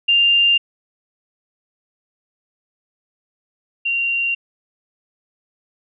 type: tone pair in turn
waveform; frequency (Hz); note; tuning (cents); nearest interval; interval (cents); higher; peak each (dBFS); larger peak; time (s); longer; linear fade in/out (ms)
sine; 2794 / 2764; F7 / F7; 0 / -19; unison; 19; first; -11 / -17; first; 0.08-0.58 / 3.85-4.35; neither; 10
effects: none